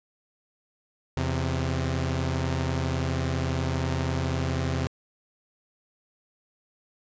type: tone pair together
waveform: sawtooth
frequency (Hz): 83.68 / 131.6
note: E2 / C3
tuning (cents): +27 / +10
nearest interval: minor sixth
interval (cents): 783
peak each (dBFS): -24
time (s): 1.17-4.87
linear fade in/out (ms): 0
effects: resampled to 16000 Hz